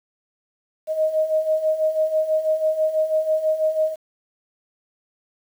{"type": "beating tone pair", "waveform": "sine", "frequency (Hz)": [622.3, 628.4], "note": ["D#5", "D#5"], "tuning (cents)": [0, 17], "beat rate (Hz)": 6.1, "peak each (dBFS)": [-24, -19], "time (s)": [0.87, 3.96], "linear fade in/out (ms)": 50, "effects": ["8-bit"]}